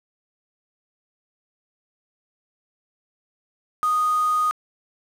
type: tone with quantisation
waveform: sine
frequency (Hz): 1240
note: D#6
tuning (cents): -6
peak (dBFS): -18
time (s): 3.83-4.51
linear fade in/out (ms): 0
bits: 5
effects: low-pass 9000 Hz 12 dB/octave